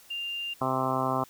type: tone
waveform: sine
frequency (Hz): 2794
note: F7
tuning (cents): 0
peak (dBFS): -31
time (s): 0.1-0.54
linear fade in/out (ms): 10
type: harmonic tone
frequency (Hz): 130.81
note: C3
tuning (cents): 0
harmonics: 1 / 2 / 3 / 4 / 5 / 6 / 7 / 8 / 9 / 10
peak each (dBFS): -35 / -33 / -37 / -37 / -33 / -33 / -37 / -31 / -35 / -37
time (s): 0.61-1.24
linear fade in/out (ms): 5
effects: white hiss -55 dBFS RMS until 1.29 s